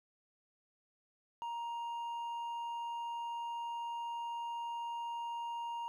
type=tone with hard clipping; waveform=sine; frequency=938 Hz; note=A#5; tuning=11 cents sharp; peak=-39 dBFS; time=1.42-5.88 s; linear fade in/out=0 ms; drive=4 dB; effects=none